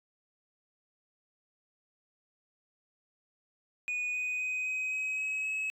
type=tone with pitch steps; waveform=sine; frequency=2475 / 2491 / 2507 / 2523 / 2539 / 2555 / 2571 Hz; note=D#7 / D#7 / D#7 / D#7 / D#7 / D#7 / E7; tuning=-10 / +1 / +12 / +23 / +34 / +45 / -44 cents; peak=-28 dBFS; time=3.88-5.7 s; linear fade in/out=0 ms; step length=260 ms; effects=tanh soft clip ceiling -30 dBFS